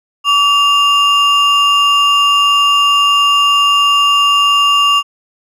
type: ring-modulated tone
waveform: triangle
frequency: 1975.5 Hz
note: B6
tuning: in tune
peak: -3 dBFS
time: 0.24-5.03 s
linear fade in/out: 50 ms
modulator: 826 Hz
effects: none